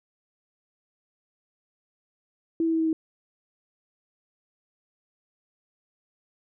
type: tone with pitch steps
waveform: sine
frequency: 328.9 / 326.4 / 324 / 321.6 / 319.2 Hz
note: E4 / E4 / E4 / E4 / D#4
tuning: -4 / -17 / -30 / -43 / +44 cents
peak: -21 dBFS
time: 2.6-2.93 s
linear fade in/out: 2 ms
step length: 66 ms
effects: none